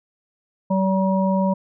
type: harmonic tone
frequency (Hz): 190.9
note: G3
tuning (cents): -46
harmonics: 1 / 3 / 5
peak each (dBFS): -18 / -23 / -25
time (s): 0.7-1.54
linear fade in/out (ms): 10
effects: none